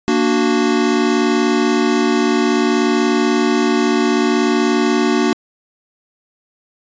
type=chord; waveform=square; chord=Bb augmented; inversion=none; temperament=equal; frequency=233.1 / 293.7 / 370 Hz; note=Bb3 / D4 / F#4; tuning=0 / 0 / 0 cents; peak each=-18 / -18 / -18 dBFS; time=0.08-5.33 s; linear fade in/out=0 ms; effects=resampled to 16000 Hz